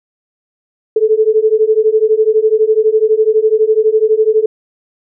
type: beating tone pair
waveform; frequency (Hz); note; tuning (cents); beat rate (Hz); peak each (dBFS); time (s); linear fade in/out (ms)
sine; 430 / 442; A4 / A4; -40 / +8; 12; -11; 0.96-4.46; 5
effects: none